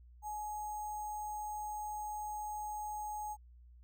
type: tone with sample-and-hold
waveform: sine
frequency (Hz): 843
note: G#5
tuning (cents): +26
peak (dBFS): -38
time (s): 0.22-3.37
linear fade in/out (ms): 50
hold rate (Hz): 7350
effects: added 60 Hz sine -55 dBFS peak until 3.83 s